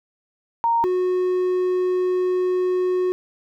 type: tone pair in turn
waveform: sine / triangle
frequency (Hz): 928 / 365.5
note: A#5 / F#4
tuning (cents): -8 / -21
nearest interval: octave + major third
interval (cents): 1613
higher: first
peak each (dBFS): -16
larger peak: neither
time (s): 0.64-0.84 / 0.84-3.12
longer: second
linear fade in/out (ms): 0
effects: none